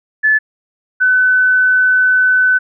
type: tone pair in turn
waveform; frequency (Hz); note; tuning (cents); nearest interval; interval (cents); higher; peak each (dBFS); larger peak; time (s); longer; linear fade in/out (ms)
sine; 1733 / 1507.8; A6 / F#6; -27 / +32; major second; 241; first; -8; neither; 0.23-0.39 / 1-2.59; second; 20
effects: none